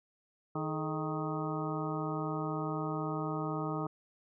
harmonic tone with a mistuned harmonic, 156 Hz, D#3, 5 cents sharp, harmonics 1 / 2 / 3 / 4 / 5 / 6 / 7 / 8, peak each -37 / -38 / -41 / -44 / -43 / -46 / -45 / -41 dBFS, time 0.55-3.87 s, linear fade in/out 5 ms, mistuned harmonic 3, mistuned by -130 cents, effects none

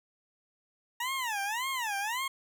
20% pulse tone with vibrato, 924 Hz, A#5, 16 cents flat, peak -26 dBFS, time 1-2.28 s, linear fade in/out 5 ms, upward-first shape sine, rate 1.8 Hz, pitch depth 270 cents each way, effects none

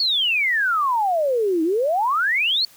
sine exponential two-way sweep, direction down then up, 4500 to 310.6 to 4500 Hz, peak -17 dBFS, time 0-2.65 s, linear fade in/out 2 ms, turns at 1.63 s, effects white hiss -50 dBFS RMS until 2.76 s

